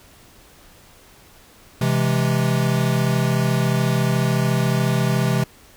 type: chord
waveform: square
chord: C augmented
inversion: none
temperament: equal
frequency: 130.81 / 164.81 / 207.7 Hz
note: C3 / E3 / G#3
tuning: 0 / 0 / 0 cents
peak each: -20 / -23 / -25 dBFS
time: 1.81-5.44 s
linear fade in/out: 5 ms
effects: pink hiss -49 dBFS RMS until 5.76 s